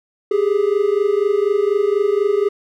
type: tone pair together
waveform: triangle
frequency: 396.1 / 420.2 Hz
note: G4 / G#4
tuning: +18 / +20 cents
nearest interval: minor second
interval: 102 cents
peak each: -15 dBFS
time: 0.31-2.49 s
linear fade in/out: 5 ms
effects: none